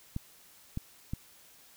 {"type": "clicks", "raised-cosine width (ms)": 5, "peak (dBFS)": -21, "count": 3, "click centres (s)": [0.164, 0.774, 1.135], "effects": ["white hiss -58 dBFS RMS until 1.76 s"]}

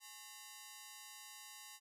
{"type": "ring-modulated tone", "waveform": "5% pulse", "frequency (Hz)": 960, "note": "B5", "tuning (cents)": -49, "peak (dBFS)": -37, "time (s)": [0, 1.8], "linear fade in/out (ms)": 50, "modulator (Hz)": 120, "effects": []}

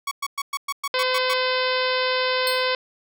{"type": "tone bursts", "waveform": "sawtooth", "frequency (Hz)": 1118, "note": "C#6", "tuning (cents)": 14, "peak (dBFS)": -20, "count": 9, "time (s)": [0.07, 1.337], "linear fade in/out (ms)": 5, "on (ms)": 43, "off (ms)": 110}
{"type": "harmonic tone", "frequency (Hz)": 511, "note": "C5", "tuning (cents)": -41, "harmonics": [1, 2, 3, 4, 5, 6, 7, 8, 9, 10], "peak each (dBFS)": [-24, -27, -29, -30, -31, -32, -32, -33, -34, -34], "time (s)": [0.94, 2.75], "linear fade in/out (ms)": 2}
{"type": "tone with exponential decay", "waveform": "sawtooth", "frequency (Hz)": 4280, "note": "C8", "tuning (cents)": 38, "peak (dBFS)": -19, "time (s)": [2.47, 2.68], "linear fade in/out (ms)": 1, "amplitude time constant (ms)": 45}
{"effects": []}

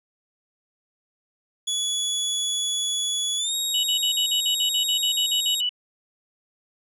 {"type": "tone with pitch glide", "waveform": "25% pulse", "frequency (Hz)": [3398, 3770], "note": ["G#7", "A#7"], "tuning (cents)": [39, 19], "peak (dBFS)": -19, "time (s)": [1.67, 5.61], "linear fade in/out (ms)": 10, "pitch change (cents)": 180, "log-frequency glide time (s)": [3.37, 3.54]}
{"type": "tone bursts", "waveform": "sine", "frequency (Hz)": 2960, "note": "F#7", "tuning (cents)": 0, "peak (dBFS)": -21, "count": 14, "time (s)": [3.74, 5.693], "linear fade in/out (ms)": 5, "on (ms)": 94, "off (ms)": 49}
{"effects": []}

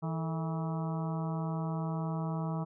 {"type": "harmonic tone with a mistuned harmonic", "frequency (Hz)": 162.1, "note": "E3", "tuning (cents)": -29, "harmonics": [1, 2, 3, 4, 5, 6, 7, 8], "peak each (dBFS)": [-32, -44, -46, -44, -45, -46, -47, -50], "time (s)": [0.02, 2.65], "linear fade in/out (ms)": 20, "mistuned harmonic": 3, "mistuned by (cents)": -140, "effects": []}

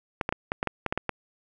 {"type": "clicks", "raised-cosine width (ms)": 0.5, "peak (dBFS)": -11, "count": 10, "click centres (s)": [0.212, 0.291, 0.325, 0.519, 0.629, 0.673, 0.863, 0.925, 0.976, 1.093], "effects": []}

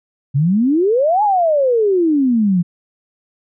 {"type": "exponential two-way sweep", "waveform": "sine", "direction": "up then down", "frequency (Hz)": [130.81, 862, 168.4], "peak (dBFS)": -11, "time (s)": [0.34, 2.63], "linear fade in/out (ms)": 20, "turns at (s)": 1.23, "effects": []}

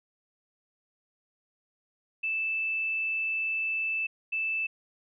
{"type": "tone pair in turn", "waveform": "sine", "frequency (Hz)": [2637, 2637], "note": ["E7", "E7"], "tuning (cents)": [0, 0], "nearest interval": "unison", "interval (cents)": 0, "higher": "neither", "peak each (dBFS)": -27, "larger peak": "neither", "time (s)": [[2.23, 4.07], [4.32, 4.67]], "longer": "first", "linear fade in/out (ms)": 10, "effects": []}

